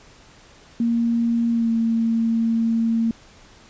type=tone with pitch glide; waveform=sine; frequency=233.1 to 227.9 Hz; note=A#3 to A#3; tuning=0 to -39 cents; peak=-17 dBFS; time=0.8-3.11 s; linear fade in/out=2 ms; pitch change=-39 cents; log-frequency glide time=1.51-1.71 s; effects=pink hiss -49 dBFS RMS until 3.69 s + resampled to 16000 Hz